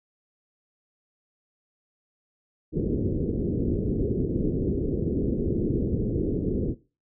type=low-pass noise; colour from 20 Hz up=white; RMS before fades=-26 dBFS; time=2.72-6.75 s; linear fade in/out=50 ms; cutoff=430 Hz; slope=48 dB/octave; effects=noise-tail reverb RT60 0.3 s tail -17 dB re dry